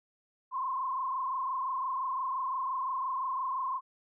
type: tone with frequency modulation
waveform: sine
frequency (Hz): 1046.5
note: C6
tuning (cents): 0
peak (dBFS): -30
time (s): 0.51-3.81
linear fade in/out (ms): 50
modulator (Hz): 25.8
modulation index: 1.8
effects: none